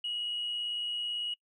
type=tone with amplitude modulation; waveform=sine; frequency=2900 Hz; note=F#7; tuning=35 cents flat; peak=-29 dBFS; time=0.04-1.34 s; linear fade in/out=5 ms; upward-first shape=sine; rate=118 Hz; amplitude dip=40%; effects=noise-tail reverb RT60 0.1 s tail -25 dB re dry + tanh soft clip ceiling -28 dBFS

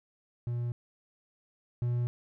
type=tone pair in turn; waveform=triangle; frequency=120 / 121.04 Hz; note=B2 / B2; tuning=-49 / -34 cents; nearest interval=unison; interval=15 cents; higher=second; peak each=-28 / -25 dBFS; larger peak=second; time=0.47-0.72 / 1.82-2.07 s; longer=neither; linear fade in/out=0 ms; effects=none

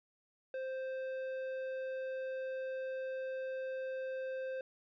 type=tone with tanh clipping; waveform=triangle; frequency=523.3 Hz; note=C5; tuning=in tune; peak=-39 dBFS; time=0.54-4.61 s; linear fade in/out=2 ms; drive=14 dB; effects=none

